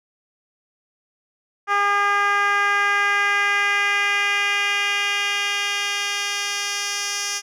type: tone with band-pass filter sweep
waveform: 10% pulse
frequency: 405.3 Hz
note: G#4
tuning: 42 cents flat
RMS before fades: -21 dBFS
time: 1.67-7.42 s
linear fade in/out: 50 ms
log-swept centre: 1200 to 5300 Hz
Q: 1.7
effects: none